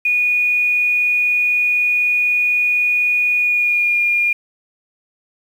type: tone with pitch glide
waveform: sine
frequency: 2459 to 2417 Hz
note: D#7 to D7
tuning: -21 to +49 cents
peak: -13 dBFS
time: 0.05-4.33 s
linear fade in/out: 5 ms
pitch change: -30 cents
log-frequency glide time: 3.38-4 s
effects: 7-bit